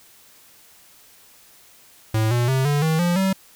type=tone with pitch steps; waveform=square; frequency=110 / 120.65 / 132.33 / 145.15 / 159.2 / 174.61 / 191.52 Hz; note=A2 / B2 / C3 / D3 / D#3 / F3 / G3; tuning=0 / -40 / +20 / -20 / +40 / 0 / -40 cents; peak=-18 dBFS; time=2.14-3.33 s; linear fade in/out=5 ms; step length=170 ms; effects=white hiss -51 dBFS RMS until 3.55 s